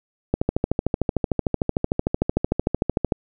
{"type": "click train", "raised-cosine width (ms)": 2, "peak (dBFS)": -5, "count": 38, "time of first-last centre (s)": [0.34, 3.122], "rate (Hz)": 13.3, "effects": []}